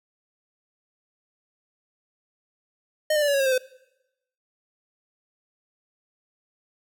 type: tone with pitch steps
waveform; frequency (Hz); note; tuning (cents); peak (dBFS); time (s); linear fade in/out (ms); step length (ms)
square; 615 / 598.9 / 583.2 / 567.9 / 553 / 538.5 / 524.4 / 510.6; D#5 / D5 / D5 / C#5 / C#5 / C5 / C5 / C5; -20 / +34 / -12 / +42 / -4 / +50 / +4 / -42; -20; 3.1-3.58; 5; 60
effects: noise-tail reverb RT60 0.9 s tail -22 dB re dry